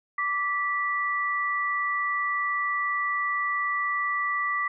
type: tone pair together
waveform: sine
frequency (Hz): 1167 / 1962.7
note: D6 / B6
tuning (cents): -11 / -11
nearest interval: major sixth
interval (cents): 900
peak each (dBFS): -27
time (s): 0.18-4.68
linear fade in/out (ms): 5
effects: none